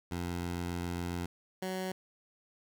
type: tone pair in turn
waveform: 15% pulse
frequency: 87.31 / 186.83 Hz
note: F2 / F#3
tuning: 0 / +17 cents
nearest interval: octave + minor second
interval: 1317 cents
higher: second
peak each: -28 dBFS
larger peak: neither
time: 0.11-1.26 / 1.62-1.92 s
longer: first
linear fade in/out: 5 ms
effects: none